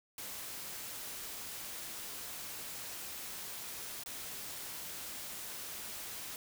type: noise with dropouts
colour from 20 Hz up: white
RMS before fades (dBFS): -44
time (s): 0.18-6.36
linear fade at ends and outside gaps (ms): 1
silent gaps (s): 4.036-4.06
effects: none